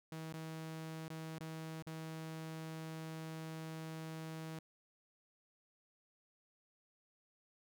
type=tone with dropouts; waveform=sawtooth; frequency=160 Hz; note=D#3; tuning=49 cents sharp; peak=-40 dBFS; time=0.12-4.59 s; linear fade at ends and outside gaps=2 ms; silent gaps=0.327-0.337 / 1.081-1.102 / 1.385-1.406 / 1.824-1.867 s; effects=none